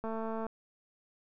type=click train; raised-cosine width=1 ms; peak=-25 dBFS; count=96; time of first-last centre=0.04-0.466 s; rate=223 Hz; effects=none